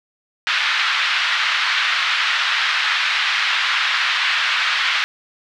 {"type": "band-pass noise", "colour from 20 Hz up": "pink", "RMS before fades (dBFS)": -19, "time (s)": [0.47, 5.04], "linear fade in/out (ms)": 0, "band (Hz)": [1300, 3900], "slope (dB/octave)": 24, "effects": []}